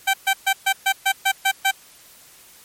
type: tone bursts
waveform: 15% pulse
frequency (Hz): 776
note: G5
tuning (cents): -18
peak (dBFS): -9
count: 9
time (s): 0.07-1.713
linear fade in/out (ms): 10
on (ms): 67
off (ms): 130
effects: white hiss -48 dBFS RMS until 2.64 s + MP3 64 kbps